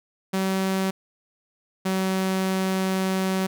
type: tone pair in turn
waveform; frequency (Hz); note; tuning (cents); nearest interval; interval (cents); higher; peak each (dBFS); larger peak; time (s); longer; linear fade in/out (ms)
sawtooth; 190.8 / 189.26; G3 / F#3; -47 / +39; unison; 14; first; -18; neither; 0.33-0.91 / 1.85-3.47; second; 10
effects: none